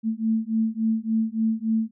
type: beating tone pair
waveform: sine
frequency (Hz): 220.7 / 224.2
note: A3 / A3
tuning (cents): +5 / +33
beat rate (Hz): 3.5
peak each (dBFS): -24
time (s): 0.03-1.91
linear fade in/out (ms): 50
effects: none